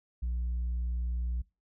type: tone with tanh clipping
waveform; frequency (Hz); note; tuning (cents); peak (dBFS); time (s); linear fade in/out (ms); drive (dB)
triangle; 60; B1; -49; -30; 0.22-1.42; 10; 7
effects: noise-tail reverb RT60 0.3 s tail -24 dB re dry